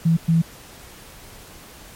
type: tone bursts at uneven times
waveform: sine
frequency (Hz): 164.81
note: E3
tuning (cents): 0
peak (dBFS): -13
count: 2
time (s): 0.05-0.17 / 0.28-0.42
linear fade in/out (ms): 10
effects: pink hiss -43 dBFS RMS until 1.95 s + MP3 64 kbps